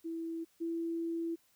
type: tone pair in turn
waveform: sine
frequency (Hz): 329.6 / 333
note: E4 / E4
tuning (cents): 0 / +18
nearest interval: unison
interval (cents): 18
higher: second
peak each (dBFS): -36 / -33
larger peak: second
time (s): 0.04-0.45 / 0.6-1.36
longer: second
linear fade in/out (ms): 20
effects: white hiss -70 dBFS RMS until 1.55 s